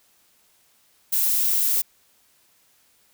violet noise, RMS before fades -21 dBFS, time 1.12-1.82 s, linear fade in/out 10 ms, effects white hiss -61 dBFS RMS until 3.13 s

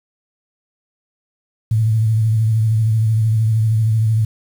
sine tone with vibrato, 110.6 Hz, A2, 9 cents sharp, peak -12 dBFS, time 1.71-4.25 s, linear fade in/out 5 ms, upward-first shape sine, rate 13 Hz, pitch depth 45 cents each way, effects 7-bit

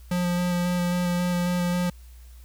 square tone with vibrato, 177.1 Hz, F3, 24 cents sharp, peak -23 dBFS, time 0.11-1.9 s, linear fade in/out 5 ms, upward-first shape square, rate 3.7 Hz, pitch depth 10 cents each way, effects added 60 Hz sine -43 dBFS peak until 2.44 s + white hiss -58 dBFS RMS until 2.44 s

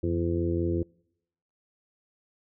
harmonic tone with a mistuned harmonic, 85.1 Hz, F2, 44 cents flat, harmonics 1 / 2 / 3 / 4 / 5 / 6, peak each -29 / -34 / -36 / -28 / -36 / -38 dBFS, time 0.03-0.83 s, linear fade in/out 5 ms, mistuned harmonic 1, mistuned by +73 cents, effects noise-tail reverb RT60 0.8 s tail -26 dB re dry

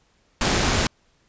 pink noise with amplitude modulation, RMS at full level -19 dBFS, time 0.41-0.87 s, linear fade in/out 2 ms, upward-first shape sine, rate 180 Hz, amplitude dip 30%, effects pink hiss -63 dBFS RMS until 1.28 s + resampled to 16000 Hz

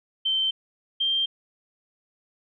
sine tone pair in turn, 3107 / 3170 Hz, G7 / G7, -16 / +19 cents, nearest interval unison, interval 35 cents, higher second, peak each -21 dBFS, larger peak neither, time 0.25-0.51 / 1-1.26 s, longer neither, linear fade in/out 10 ms, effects none

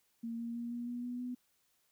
sine tone with pitch steps, 230.7 / 233.5 / 236.4 / 239.2 / 242.2 / 245.1 / 248.1 Hz, A#3 / A#3 / A#3 / A#3 / B3 / B3 / B3, -18 / +3 / +24 / +45 / -34 / -13 / +8 cents, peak -37 dBFS, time 0.23-1.35 s, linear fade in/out 10 ms, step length 160 ms, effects white hiss -75 dBFS RMS until 1.91 s

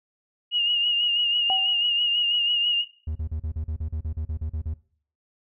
sine tone with vibrato, 2857 Hz, F7, 39 cents sharp, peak -20 dBFS, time 0.51-2.85 s, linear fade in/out 50 ms, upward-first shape sine, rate 6.1 Hz, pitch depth 39 cents each way
sine tone with exponential decay, 765 Hz, G5, 42 cents flat, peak -22 dBFS, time 1.5-1.84 s, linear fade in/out 0 ms, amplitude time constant 73 ms
triangle tone bursts, 77.78 Hz, D#2, in tune, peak -24 dBFS, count 14, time 3.07-4.739 s, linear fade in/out 5 ms, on 83 ms, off 39 ms
effects noise-tail reverb RT60 0.5 s tail -19 dB re dry

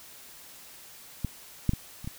clicks, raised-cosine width 5 ms, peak -16 / -10 / -17 / -28 / -22 dBFS, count 5, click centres 1.247 / 1.693 / 1.735 / 2.045 / 2.075 s, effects white hiss -49 dBFS RMS until 2.18 s

